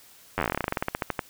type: slowing click train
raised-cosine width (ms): 0.5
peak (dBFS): -10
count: 23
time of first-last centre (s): 0.38-1.192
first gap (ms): 10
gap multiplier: 1.11
effects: white hiss -53 dBFS RMS until 1.29 s